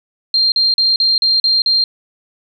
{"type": "tone bursts", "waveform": "sine", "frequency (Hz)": 4186, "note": "C8", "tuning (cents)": 0, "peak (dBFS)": -10, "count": 7, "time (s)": [0.34, 1.84], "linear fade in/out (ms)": 2, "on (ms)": 180, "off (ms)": 40, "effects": []}